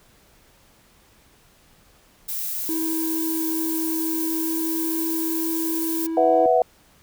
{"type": "noise", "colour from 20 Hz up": "violet", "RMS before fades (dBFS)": -28, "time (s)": [2.28, 6.07], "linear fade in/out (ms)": 10}
{"type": "tone with pitch glide", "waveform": "triangle", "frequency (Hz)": [322.9, 326.1], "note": ["E4", "E4"], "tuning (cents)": [-36, -19], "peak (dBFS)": -22, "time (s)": [2.69, 6.46], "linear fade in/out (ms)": 0, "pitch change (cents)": 17, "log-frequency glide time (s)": [4.18, 5.49]}
{"type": "chord", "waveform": "sine", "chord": "B suspended fourth", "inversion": "none", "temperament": "equal", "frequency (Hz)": [493.9, 659.3, 740], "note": ["B4", "E5", "F#5"], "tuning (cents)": [0, 0, 0], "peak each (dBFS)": -19, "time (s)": [6.17, 6.62], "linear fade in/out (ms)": 2}
{"effects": ["pink hiss -56 dBFS RMS until 7.02 s"]}